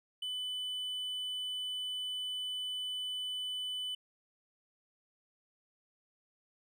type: tone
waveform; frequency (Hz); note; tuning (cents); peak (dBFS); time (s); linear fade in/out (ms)
triangle; 3000; F#7; +23; -34; 0.22-3.95; 5
effects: none